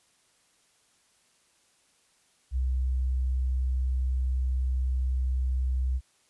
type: tone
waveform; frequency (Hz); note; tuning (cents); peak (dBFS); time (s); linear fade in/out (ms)
sine; 64; C2; -38; -24; 2.51-6.01; 50
effects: white hiss -66 dBFS RMS until 6.29 s + resampled to 24000 Hz